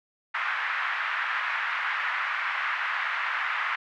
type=band-pass noise; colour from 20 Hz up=white; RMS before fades=-29 dBFS; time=0.34-3.76 s; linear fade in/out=10 ms; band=1100 to 2000 Hz; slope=24 dB/octave; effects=none